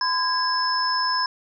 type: tone cluster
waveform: sine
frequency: 1015 / 1636 / 5240 Hz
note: B5 / G#6 / E8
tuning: +47 / -26 / -11 cents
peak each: -23 / -28 / -24 dBFS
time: 0.01-1.26 s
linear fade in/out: 2 ms
effects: none